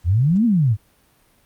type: exponential two-way sweep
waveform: sine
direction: up then down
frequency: 78.4 to 245.7 to 96.7 Hz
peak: -13 dBFS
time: 0.04-0.77 s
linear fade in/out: 50 ms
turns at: 0.45 s
effects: pink hiss -58 dBFS RMS until 1.45 s + Opus 48 kbps